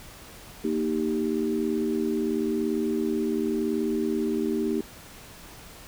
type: chord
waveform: sine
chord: Eb major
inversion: second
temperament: equal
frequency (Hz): 233.1 / 311.1 / 392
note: Bb3 / Eb4 / G4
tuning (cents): 0 / 0 / 0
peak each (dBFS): -28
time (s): 0.64-4.81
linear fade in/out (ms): 5
effects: pink hiss -46 dBFS RMS until 5.87 s